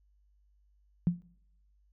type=tone with exponential decay; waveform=sine; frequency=174.61 Hz; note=F3; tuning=in tune; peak=-19 dBFS; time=1.07-1.22 s; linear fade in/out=0 ms; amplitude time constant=32 ms; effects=noise-tail reverb RT60 0.7 s tail -23 dB re dry + added 50 Hz sine -64 dBFS peak until 1.92 s